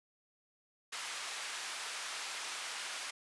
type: band-pass noise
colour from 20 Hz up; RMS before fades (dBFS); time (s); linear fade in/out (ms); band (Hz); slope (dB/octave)
pink; -42; 0.92-3.11; 10; 1200 to 9000; 12
effects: resampled to 24000 Hz